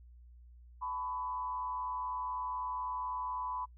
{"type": "tone with frequency modulation", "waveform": "sine", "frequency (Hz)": 1000, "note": "B5", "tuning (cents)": 21, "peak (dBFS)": -35, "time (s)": [0.81, 3.66], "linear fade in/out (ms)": 20, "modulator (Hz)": 124, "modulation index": 0.64, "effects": ["noise-tail reverb RT60 0.1 s tail -26 dB re dry", "added 60 Hz sine -53 dBFS peak until 3.77 s"]}